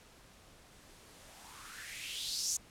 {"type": "noise with band-pass filter sweep", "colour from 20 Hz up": "violet", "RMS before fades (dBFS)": -42, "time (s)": [0.72, 2.57], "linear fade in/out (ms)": 5, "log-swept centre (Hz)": [220, 6700], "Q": 4.4, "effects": ["pink hiss -59 dBFS RMS until 2.7 s", "low-pass 11000 Hz 12 dB/octave"]}